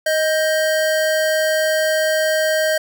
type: tone pair together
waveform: square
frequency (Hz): 626.1 / 1579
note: D#5 / G6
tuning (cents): +11 / +12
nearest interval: octave + major third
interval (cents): 1601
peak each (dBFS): -17 / -23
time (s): 0.06-2.78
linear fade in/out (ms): 5
effects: none